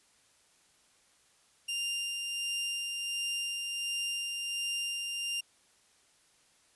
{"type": "tone with tremolo", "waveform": "sawtooth", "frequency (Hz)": 2794, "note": "F7", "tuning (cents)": 0, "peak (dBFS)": -28, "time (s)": [1.68, 5.41], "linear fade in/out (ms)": 10, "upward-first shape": "sine", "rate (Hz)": 1.4, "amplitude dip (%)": 30, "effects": ["white hiss -66 dBFS RMS until 6.75 s", "resampled to 24000 Hz"]}